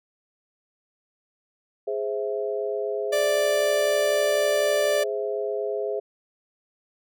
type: chord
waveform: sine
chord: Ab augmented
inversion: none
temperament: equal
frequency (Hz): 415.3 / 523.3 / 659.3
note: Ab4 / C5 / E5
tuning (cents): 0 / 0 / 0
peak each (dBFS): -27 / -31 / -31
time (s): 1.87-6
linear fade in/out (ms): 10
type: tone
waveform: 45% pulse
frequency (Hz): 587.3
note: D5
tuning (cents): 0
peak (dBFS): -21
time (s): 3.12-5.04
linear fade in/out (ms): 10
effects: none